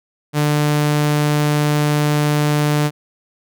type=tone; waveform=sawtooth; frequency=148.6 Hz; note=D3; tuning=21 cents sharp; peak=-10 dBFS; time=0.33-2.91 s; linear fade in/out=50 ms; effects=none